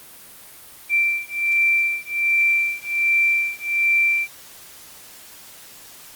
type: beating tone pair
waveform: sine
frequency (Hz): 2349 / 2350.3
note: D7 / D7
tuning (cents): 0 / +1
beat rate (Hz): 1.3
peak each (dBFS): -20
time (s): 0.89-4.28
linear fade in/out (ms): 50
effects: white hiss -43 dBFS RMS until 6.15 s + Opus 32 kbps